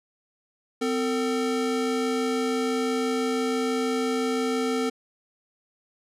square tone pair together, 256.8 / 450 Hz, C4 / A4, -32 / +39 cents, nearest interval minor seventh, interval 971 cents, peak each -27 dBFS, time 0.81-4.9 s, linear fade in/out 10 ms, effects low-pass 9000 Hz 12 dB/octave

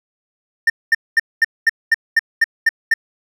triangle tone bursts, 1807 Hz, A6, 46 cents sharp, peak -7 dBFS, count 10, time 0.67-2.94 s, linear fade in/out 5 ms, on 29 ms, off 220 ms, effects none

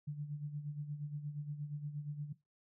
sine tone with tremolo, 147.1 Hz, D3, 3 cents sharp, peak -36 dBFS, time 0.07-2.33 s, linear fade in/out 10 ms, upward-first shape sine, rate 8.5 Hz, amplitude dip 65%, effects noise-tail reverb RT60 0.2 s tail -17 dB re dry

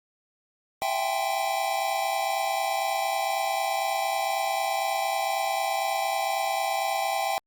square tone cluster, 665 / 758 / 787 / 851 / 1039 Hz, E5 / F#5 / G5 / G#5 / C6, +15 / +42 / +7 / +42 / -12 cents, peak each -32 / -37 / -28 / -36 / -37 dBFS, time 0.82-7.38 s, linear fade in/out 0 ms, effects Opus 48 kbps

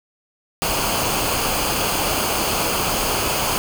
pink noise with comb filter, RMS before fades -21 dBFS, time 0.62-3.58 s, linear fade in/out 0 ms, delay 0.53 ms, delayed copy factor -0.55, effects none

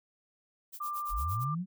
violet noise with tremolo, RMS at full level -43 dBFS, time 0.72-1.45 s, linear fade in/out 20 ms, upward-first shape sine, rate 8.7 Hz, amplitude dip 100%
sine tone, 1188 Hz, D6, 20 cents sharp, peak -33 dBFS, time 0.8-1.55 s, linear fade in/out 10 ms
sine linear sweep, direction up, 33 to 192.6 Hz, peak -31 dBFS, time 1.09-1.66 s, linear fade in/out 50 ms
effects none

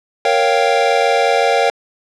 square chord, G half-diminished seventh, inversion first, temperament equal, 466.2 / 554.4 / 698.5 / 784 Hz, Bb4 / Db5 / F5 / G5, 0 / 0 / 0 / 0 cents, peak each -18 dBFS, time 0.25-1.7 s, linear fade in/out 2 ms, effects low-pass 5000 Hz 12 dB/octave

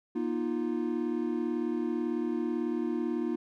triangle chord, Bb suspended fourth, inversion none, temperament equal with one note detuned, 239.2 / 311.1 / 349.2 Hz, Bb3 / Eb4 / F4, +45 / 0 / 0 cents, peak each -31 dBFS, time 0.15-3.36 s, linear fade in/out 10 ms, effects none

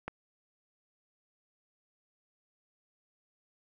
click, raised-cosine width 0.5 ms, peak -21 dBFS, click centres 0.08 s, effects none

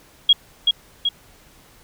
sine tone with echo, 3298 Hz, G#7, 13 cents flat, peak -8 dBFS, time 0.29-0.33 s, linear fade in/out 5 ms, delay 380 ms, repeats 2, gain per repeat -4 dB, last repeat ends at 1.09 s, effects pink hiss -51 dBFS RMS until 1.83 s

